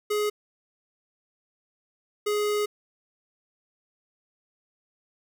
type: tone pair in turn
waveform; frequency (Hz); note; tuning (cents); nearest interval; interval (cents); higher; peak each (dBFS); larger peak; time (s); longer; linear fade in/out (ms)
square; 419 / 417.3; G#4 / G#4; +15 / +8; unison; 7; first; -24; neither; 0.1-0.3 / 2.26-2.66; second; 10
effects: none